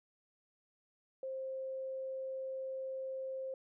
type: tone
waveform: sine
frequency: 528 Hz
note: C5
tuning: 16 cents sharp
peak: -38 dBFS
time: 1.23-3.54 s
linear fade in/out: 2 ms
effects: none